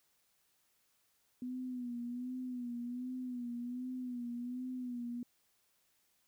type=tone with vibrato; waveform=sine; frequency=246.9 Hz; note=B3; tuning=in tune; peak=-38 dBFS; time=1.42-5.23 s; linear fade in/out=2 ms; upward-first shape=sine; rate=1.3 Hz; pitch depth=58 cents each way; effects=white hiss -75 dBFS RMS until 6.27 s